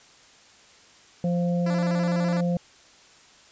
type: harmonic tone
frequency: 174.61 Hz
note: F3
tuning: in tune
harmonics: 1 / 3 / 4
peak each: -22 / -29 / -38 dBFS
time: 1.24-2.57 s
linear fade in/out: 2 ms
type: tone with vibrato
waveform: 10% pulse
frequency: 313.4 Hz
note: D#4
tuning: 13 cents sharp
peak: -24 dBFS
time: 1.66-2.41 s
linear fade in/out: 5 ms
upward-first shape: square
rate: 12 Hz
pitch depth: 120 cents each way
effects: white hiss -53 dBFS RMS until 3.51 s + resampled to 16000 Hz